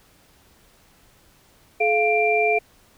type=tone cluster; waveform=sine; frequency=428.8 / 695 / 2369 Hz; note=A4 / F5 / D7; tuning=-45 / -9 / +14 cents; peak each=-21 dBFS; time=1.8-2.59 s; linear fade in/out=10 ms; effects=pink hiss -56 dBFS RMS until 2.97 s